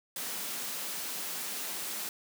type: high-pass noise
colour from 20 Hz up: white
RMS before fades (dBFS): -37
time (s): 0.16-2.09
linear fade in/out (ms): 2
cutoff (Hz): 150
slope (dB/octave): 96
effects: none